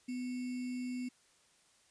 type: tone with sample-and-hold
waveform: sine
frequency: 250 Hz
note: B3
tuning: 21 cents sharp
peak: -36 dBFS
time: 0.08-1.09 s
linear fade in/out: 10 ms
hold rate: 2450 Hz
effects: white hiss -68 dBFS RMS until 1.9 s + resampled to 22050 Hz